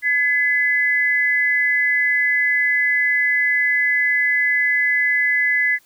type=tone pair together; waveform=sine; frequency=1703 / 2025 Hz; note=G#6 / B6; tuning=+43 / +43 cents; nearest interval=minor third; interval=300 cents; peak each=-21 / -16 dBFS; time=0.02-5.79 s; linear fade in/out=50 ms; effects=white hiss -56 dBFS RMS until 5.85 s